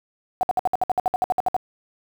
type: tone bursts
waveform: sine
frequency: 740 Hz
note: F#5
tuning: in tune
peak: -16 dBFS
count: 15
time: 0.41-1.565 s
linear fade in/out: 0 ms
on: 21 ms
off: 60 ms
effects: 7-bit